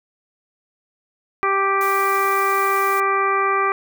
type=harmonic tone; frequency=392 Hz; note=G4; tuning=in tune; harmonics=1 / 2 / 3 / 4 / 5 / 6; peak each=-23 / -27 / -18 / -29 / -27 / -28 dBFS; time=1.43-3.72 s; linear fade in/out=0 ms
type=noise; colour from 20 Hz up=blue; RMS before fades=-33 dBFS; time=1.81-3 s; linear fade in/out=0 ms
effects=none